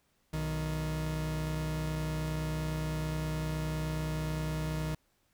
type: tone pair together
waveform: 40% pulse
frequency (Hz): 61.74 / 155.58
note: B1 / D#3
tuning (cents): 0 / 0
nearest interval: octave + major third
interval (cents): 1600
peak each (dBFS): -37 / -32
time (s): 0.33-4.95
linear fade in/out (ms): 5
effects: pink hiss -73 dBFS RMS until 5.33 s